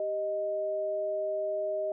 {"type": "tone pair together", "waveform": "sine", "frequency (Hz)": [392, 622.3], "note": ["G4", "D#5"], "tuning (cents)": [0, 0], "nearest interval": "minor sixth", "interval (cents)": 800, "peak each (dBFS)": [-37, -29], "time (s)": [0, 1.92], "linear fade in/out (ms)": 2, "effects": []}